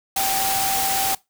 sine tone in noise, 778 Hz, G5, 13 cents flat, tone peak -23 dBFS, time 0.16-1.15 s, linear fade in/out 5 ms, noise white, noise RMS -23 dBFS, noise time 0.16-1.15 s, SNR -3 dB, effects noise-tail reverb RT60 0.2 s tail -21 dB re dry

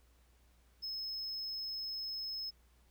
triangle tone, 5180 Hz, E8, 31 cents flat, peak -37 dBFS, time 0.82-2.51 s, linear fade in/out 20 ms, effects added 60 Hz sine -65 dBFS peak until 2.9 s + pink hiss -72 dBFS RMS until 2.9 s

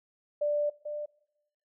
sine tone pair in turn, 589 / 594.1 Hz, D5 / D5, +5 / +20 cents, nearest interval unison, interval 15 cents, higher second, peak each -25 / -33 dBFS, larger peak first, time 0.41-0.7 / 0.85-1.06 s, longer first, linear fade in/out 10 ms, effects noise-tail reverb RT60 0.8 s tail -21 dB re dry

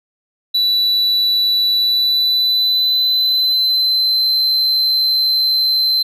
triangle tone with pitch glide, 3954 to 4086 Hz, B7 to C8, +1 to -42 cents, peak -11 dBFS, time 0.54-6.03 s, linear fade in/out 10 ms, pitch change +57 cents, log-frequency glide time 1.75-4.3 s, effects none

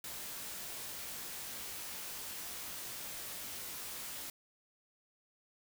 white noise with comb filter, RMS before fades -44 dBFS, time 0.04-4.3 s, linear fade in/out 2 ms, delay 19 ms, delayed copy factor -0.55, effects none

